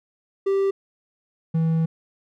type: tone pair in turn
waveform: triangle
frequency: 391.5 / 162.39 Hz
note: G4 / E3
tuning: -2 / -26 cents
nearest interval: octave + minor third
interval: 1524 cents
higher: first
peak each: -16 / -16 dBFS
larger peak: neither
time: 0.46-0.71 / 1.54-1.86 s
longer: second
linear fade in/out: 10 ms
effects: none